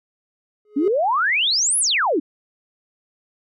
triangle tone with exponential growth, 420.4 Hz, G#4, 21 cents sharp, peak -17 dBFS, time 0.65-0.88 s, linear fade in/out 2 ms, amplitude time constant 49 ms
sine exponential two-way sweep, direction up then down, 261.6 to 11320 to 261.6 Hz, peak -16 dBFS, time 0.76-2.2 s, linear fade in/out 10 ms, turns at 1.79 s
effects none

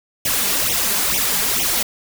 white noise with flanger, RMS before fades -19 dBFS, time 0.25-1.83 s, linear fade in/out 5 ms, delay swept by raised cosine 0.32 to 5.02 ms, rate 2.2 Hz, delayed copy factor +1, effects none

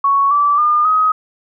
sine tone with pitch steps, 1112 / 1159.9 / 1209.8 / 1262 Hz, C#6 / D6 / D#6 / D#6, +5 / -22 / -49 / +24 cents, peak -10 dBFS, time 0.04-1.12 s, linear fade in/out 5 ms, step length 270 ms, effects none

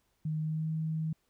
sine tone with pitch glide, 155.56 to 158.55 Hz, D#3 to D#3, 0 to +33 cents, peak -30 dBFS, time 0.25-1.13 s, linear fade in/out 5 ms, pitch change +33 cents, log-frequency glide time 0.4-0.69 s, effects pink hiss -75 dBFS RMS until 1.29 s

